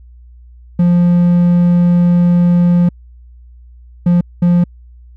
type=tone bursts at uneven times; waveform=triangle; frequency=174.9 Hz; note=F3; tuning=3 cents sharp; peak=-5 dBFS; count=3; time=0.79-2.89 / 4.06-4.21 / 4.42-4.64 s; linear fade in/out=5 ms; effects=added 60 Hz sine -36 dBFS peak until 5.16 s